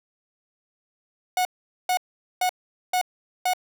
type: tone bursts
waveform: 45% pulse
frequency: 732 Hz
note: F#5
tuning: 19 cents flat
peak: -20 dBFS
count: 5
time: 1.37-3.535 s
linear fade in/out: 2 ms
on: 81 ms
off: 440 ms
effects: none